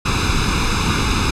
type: noise with comb filter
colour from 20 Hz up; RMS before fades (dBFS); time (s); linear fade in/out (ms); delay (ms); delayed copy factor
pink; -17; 0.05-1.31; 10; 0.79; +0.8
effects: low-pass 6000 Hz 12 dB/octave